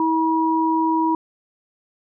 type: tone pair together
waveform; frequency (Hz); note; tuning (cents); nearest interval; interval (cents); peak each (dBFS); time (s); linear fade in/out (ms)
sine; 322.4 / 963.3; E4 / B5; -38 / -43; octave + perfect fifth; 1895; -19 / -19; 0-1.15; 2
effects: none